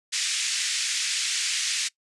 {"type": "band-pass noise", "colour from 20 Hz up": "white", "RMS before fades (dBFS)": -27, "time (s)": [0.12, 1.89], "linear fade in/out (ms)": 20, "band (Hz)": [1900, 7600], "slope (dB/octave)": 24, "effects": ["noise-tail reverb RT60 0.1 s tail -22 dB re dry", "resampled to 24000 Hz"]}